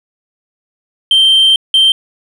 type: tone bursts at uneven times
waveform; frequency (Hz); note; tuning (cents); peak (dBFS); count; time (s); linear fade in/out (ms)
sine; 3136; G7; 0; -3; 2; 1.11-1.56 / 1.74-1.92; 2
effects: tanh soft clip ceiling -4 dBFS